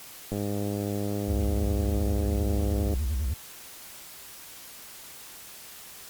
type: click train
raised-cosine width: 2 ms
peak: -18 dBFS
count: 268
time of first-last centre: 0.32-2.938 s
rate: 102 Hz
type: tone with vibrato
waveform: triangle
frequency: 69 Hz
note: C#2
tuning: 7 cents flat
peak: -23 dBFS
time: 1.28-3.34 s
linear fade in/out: 5 ms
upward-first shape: sine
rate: 9.9 Hz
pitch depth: 280 cents each way
effects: white hiss -45 dBFS RMS until 6.09 s + Opus 48 kbps